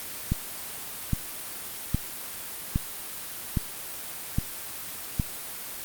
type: click train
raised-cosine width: 5 ms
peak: -11 dBFS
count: 7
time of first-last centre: 0.32-5.198 s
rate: 1.23 Hz
effects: white hiss -37 dBFS RMS until 5.84 s + Opus 32 kbps